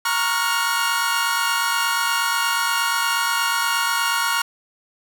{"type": "chord", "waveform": "sawtooth", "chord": "Gb major seventh", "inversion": "first", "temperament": "equal with one note detuned", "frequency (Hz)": [932.3, 1108.7, 1396.9, 1445.3], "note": ["Bb5", "Db6", "F6", "Gb6"], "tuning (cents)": [0, 0, 0, -41], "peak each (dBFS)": -21, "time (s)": [0.05, 4.42], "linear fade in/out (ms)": 5, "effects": []}